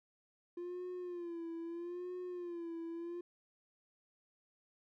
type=tone with vibrato; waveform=triangle; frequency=346.8 Hz; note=F4; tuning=12 cents flat; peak=-38 dBFS; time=0.57-3.21 s; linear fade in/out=5 ms; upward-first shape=sine; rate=0.78 Hz; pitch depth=76 cents each way; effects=tanh soft clip ceiling -34 dBFS